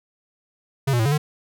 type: tone with pitch steps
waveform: square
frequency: 136.8 / 120.8 / 111.2 / 142.5 / 150.4 Hz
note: C#3 / B2 / A2 / C#3 / D3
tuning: -23 / -38 / +19 / +48 / +42 cents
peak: -18 dBFS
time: 0.87-1.18 s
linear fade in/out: 10 ms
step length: 62 ms
effects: none